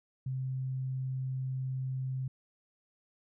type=tone; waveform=sine; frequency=130.81 Hz; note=C3; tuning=in tune; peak=-32 dBFS; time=0.26-2.28 s; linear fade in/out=5 ms; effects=none